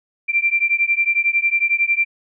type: beating tone pair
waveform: sine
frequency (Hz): 2354 / 2365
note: D7 / D7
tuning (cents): +3 / +12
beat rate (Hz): 11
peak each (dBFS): -18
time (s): 0.28-2.05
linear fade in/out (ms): 20
effects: none